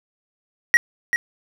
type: tone with echo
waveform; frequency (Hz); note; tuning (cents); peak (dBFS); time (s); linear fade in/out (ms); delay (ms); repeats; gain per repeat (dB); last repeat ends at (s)
triangle; 1900; A#6; +33; -7; 0.74-0.77; 0; 390; 1; -8; 1.16
effects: none

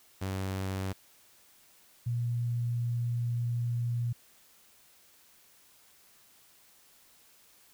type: tone pair in turn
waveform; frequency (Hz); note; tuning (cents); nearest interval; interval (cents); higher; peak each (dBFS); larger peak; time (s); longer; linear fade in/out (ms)
sawtooth / sine; 95.5 / 119.2; G2 / A#2; -45 / +39; major third; 384; second; -28 / -28; neither; 0.21-0.93 / 2.06-4.13; second; 10
effects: white hiss -61 dBFS RMS until 7.73 s

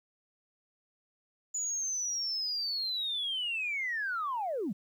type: linear sweep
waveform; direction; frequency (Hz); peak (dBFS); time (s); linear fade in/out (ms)
sine; down; 6970 to 163.1; -30; 1.54-4.73; 10
effects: tanh soft clip ceiling -26 dBFS + 11-bit

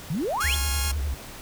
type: exponential sweep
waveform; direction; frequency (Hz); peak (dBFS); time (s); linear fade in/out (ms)
sine; up; 134.1 to 3530; -24; 0.1-0.55; 5
type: chord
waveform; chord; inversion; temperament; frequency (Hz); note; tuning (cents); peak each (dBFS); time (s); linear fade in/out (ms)
5% pulse; Db major; second; equal with one note detuned; 830.6 / 1080.9 / 1396.9; Ab5 / Db6 / F6; 0 / -44 / 0; -20 / -20 / -20; 0.4-0.92; 10
type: tone with vibrato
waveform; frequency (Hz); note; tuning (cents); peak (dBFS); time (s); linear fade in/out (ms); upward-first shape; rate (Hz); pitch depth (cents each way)
sine; 70.5; C#2; +30; -24; 0.44-1.14; 0; triangle; 10; 200
effects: pink hiss -41 dBFS RMS until 1.41 s

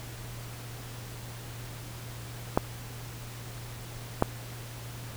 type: clicks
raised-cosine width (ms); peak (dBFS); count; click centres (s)
1; -7; 2; 2.575 / 4.224
effects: added 118 Hz sine -41 dBFS peak until 5.16 s + pink hiss -45 dBFS RMS until 5.16 s

